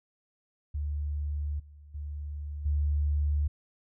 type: tone with level steps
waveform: sine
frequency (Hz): 73.5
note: D2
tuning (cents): +2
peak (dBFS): -29 / -48 / -34 / -24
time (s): 0.74-3.48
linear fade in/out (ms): 10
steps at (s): 1.59 / 1.94 / 2.65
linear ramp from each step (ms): 10
effects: none